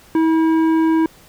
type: tone with tanh clipping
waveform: triangle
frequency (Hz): 322.5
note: E4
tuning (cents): -38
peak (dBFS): -14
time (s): 0.15-1.06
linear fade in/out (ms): 2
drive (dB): 15
effects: pink hiss -47 dBFS RMS until 1.28 s